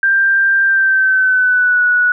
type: tone with pitch glide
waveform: sine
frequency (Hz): 1583 to 1468.5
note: G6 to F#6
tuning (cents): +17 to -13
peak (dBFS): -9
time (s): 0.03-2.12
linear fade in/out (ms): 2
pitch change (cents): -130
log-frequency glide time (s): 0.65-1.82
effects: none